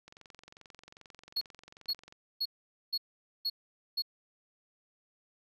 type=click train; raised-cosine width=0.2 ms; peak=-34 dBFS; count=47; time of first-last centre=0.08-2.124 s; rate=22.5 Hz
type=tone bursts; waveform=triangle; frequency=4336 Hz; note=C#8; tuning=39 cents flat; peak=-28 dBFS; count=6; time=1.36-4.022 s; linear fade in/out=10 ms; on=52 ms; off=470 ms
effects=none